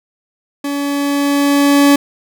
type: tone with level ramp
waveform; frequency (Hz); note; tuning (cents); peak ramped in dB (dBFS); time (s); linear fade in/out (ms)
40% pulse; 283.8; C#4; +41; -17 to -5; 0.64-1.96; 5
effects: none